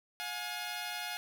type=tone pair together; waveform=10% pulse; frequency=716 / 837.3 Hz; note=F5 / G#5; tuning=+43 / +14 cents; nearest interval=minor third; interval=271 cents; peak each=-31 / -32 dBFS; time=0.2-1.17 s; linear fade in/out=0 ms; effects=none